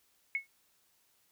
sine tone with exponential decay, 2192 Hz, C#7, 20 cents flat, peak -26 dBFS, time 0.35-0.47 s, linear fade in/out 1 ms, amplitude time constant 24 ms, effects white hiss -71 dBFS RMS until 1.31 s

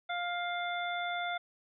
harmonic tone, 702 Hz, F5, 9 cents sharp, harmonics 1 / 2 / 3 / 5, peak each -35 / -38 / -40 / -42 dBFS, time 0.09-1.38 s, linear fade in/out 10 ms, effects none

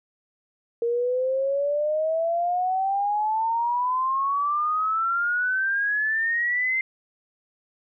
sine exponential sweep, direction up, 464 to 2093 Hz, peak -21 dBFS, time 0.82-6.81 s, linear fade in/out 2 ms, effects none

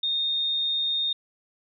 sine tone, 3676 Hz, A#7, 25 cents flat, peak -23 dBFS, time 0.03-1.13 s, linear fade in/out 5 ms, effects none

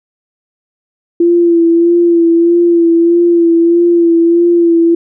sine tone with vibrato, 339.6 Hz, F4, 48 cents flat, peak -5 dBFS, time 1.2-4.95 s, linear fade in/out 5 ms, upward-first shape sine, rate 1.6 Hz, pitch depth 30 cents each way, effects none

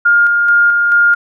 sine tone with tremolo, 1413 Hz, F6, 20 cents sharp, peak -6 dBFS, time 0.05-1.15 s, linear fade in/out 10 ms, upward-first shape square, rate 2.3 Hz, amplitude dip 30%, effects none

